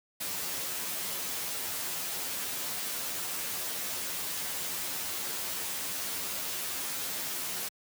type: noise with comb filter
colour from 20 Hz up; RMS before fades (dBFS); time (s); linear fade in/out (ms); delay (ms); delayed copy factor
white; -35; 0.2-7.69; 10; 11; +0.85
effects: high-pass 100 Hz 12 dB/octave